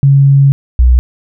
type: tone pair in turn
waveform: sine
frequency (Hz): 138.59 / 61.73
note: C#3 / B1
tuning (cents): 0 / 0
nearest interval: octave + major second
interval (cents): 1400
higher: first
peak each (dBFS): -3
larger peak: neither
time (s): 0.03-0.52 / 0.79-0.99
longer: first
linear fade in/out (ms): 0
effects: none